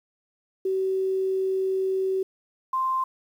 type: tone pair in turn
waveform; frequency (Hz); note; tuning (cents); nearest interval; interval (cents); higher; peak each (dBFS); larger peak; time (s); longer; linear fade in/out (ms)
sine; 380.6 / 1045.9; F#4 / C6; +49 / -1; octave + tritone; 1750; second; -22; neither; 0.65-2.23 / 2.73-3.04; first; 5
effects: 9-bit